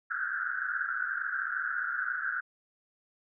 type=band-pass noise; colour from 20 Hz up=pink; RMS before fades=-33 dBFS; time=0.1-2.41 s; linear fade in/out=10 ms; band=1400 to 1600 Hz; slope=96 dB/octave; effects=none